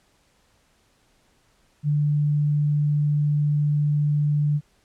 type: tone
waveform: sine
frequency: 147.6 Hz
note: D3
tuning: 9 cents sharp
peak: -18 dBFS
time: 1.83-4.61 s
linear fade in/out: 50 ms
effects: pink hiss -63 dBFS RMS until 4.84 s + low-pass 10000 Hz 12 dB/octave